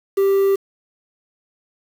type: tone with quantisation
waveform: triangle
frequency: 392 Hz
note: G4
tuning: in tune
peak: -11 dBFS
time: 0.17-0.56 s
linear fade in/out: 10 ms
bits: 6
effects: none